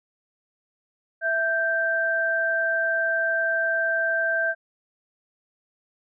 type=tone pair together; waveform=sine; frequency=659.3 / 1568.1 Hz; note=E5 / G6; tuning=0 / 0 cents; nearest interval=octave + minor third; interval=1500 cents; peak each=-26 / -22 dBFS; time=1.21-4.55 s; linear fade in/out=50 ms; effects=none